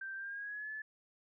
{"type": "tone with pitch glide", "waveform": "sine", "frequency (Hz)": [1568, 1729.8], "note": ["G6", "A6"], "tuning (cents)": [0, -30], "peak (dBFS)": -40, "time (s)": [0.01, 0.82], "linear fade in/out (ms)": 5, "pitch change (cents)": 170, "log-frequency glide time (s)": [0.16, 0.71], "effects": []}